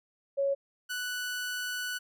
sine / sawtooth tone pair in turn, 554.4 / 1483.5 Hz, C#5 / F#6, 0 / +4 cents, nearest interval octave + perfect fourth, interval 1704 cents, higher second, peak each -25 / -29 dBFS, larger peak first, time 0.37-0.55 / 0.89-1.99 s, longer second, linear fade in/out 20 ms, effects none

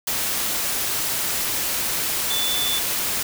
sine tone in noise, 3489 Hz, A7, 15 cents flat, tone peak -23 dBFS, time 2.3-2.79 s, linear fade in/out 5 ms, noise white, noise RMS -24 dBFS, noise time 0.07-3.23 s, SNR -2 dB, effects none

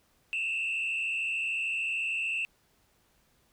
sine tone with frequency modulation, 2671 Hz, E7, 22 cents sharp, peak -27 dBFS, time 0.33-2.45 s, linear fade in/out 0 ms, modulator 73.4 Hz, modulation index 1.4, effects tanh soft clip ceiling -26 dBFS + pink hiss -68 dBFS RMS until 3.52 s

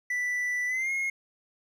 triangle tone with pitch glide, 1975.5 to 2154 Hz, B6 to C7, 0 to +50 cents, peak -25 dBFS, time 0.1-1.1 s, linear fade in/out 5 ms, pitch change +150 cents, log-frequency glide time 0.67-0.91 s, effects none

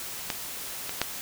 clicks, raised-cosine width 0.2 ms, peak -10 / -15 / -6 dBFS, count 3, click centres 0.302 / 0.894 / 1.016 s, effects white hiss -37 dBFS RMS until 1.21 s

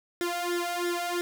sawtooth tone with flanger, 349.2 Hz, F4, in tune, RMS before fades -30 dBFS, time 0.21-1.21 s, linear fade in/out 0 ms, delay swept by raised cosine 0.55 to 1.55 ms, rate 3 Hz, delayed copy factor +0.9, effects none

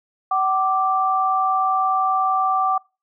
sine tone pair together, 758.2 / 1175 Hz, F#5 / D6, +42 / +1 cents, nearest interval minor sixth, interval 759 cents, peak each -20 / -19 dBFS, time 0.31-2.78 s, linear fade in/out 5 ms, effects noise-tail reverb RT60 0.3 s tail -26 dB re dry

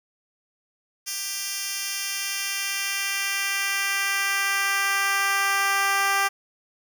10% pulse tone with high-pass filter sweep, 394.7 Hz, G4, 12 cents sharp, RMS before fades -25 dBFS, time 1.06-6.29 s, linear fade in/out 20 ms, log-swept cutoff 4900 to 860 Hz, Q 1, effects none

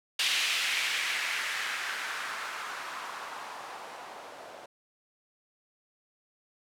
violet noise with low-pass filter sweep, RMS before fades -34 dBFS, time 0.19-4.66 s, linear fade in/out 5 ms, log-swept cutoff 2900 to 630 Hz, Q 1.8, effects none

